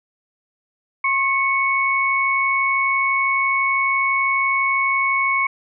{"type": "tone pair together", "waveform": "sine", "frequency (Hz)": [1077.6, 2217], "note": ["C#6", "C#7"], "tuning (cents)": [-49, 0], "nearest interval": "octave", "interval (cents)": 1249, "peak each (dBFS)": [-20, -18], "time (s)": [1.04, 5.47], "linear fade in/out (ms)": 5, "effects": []}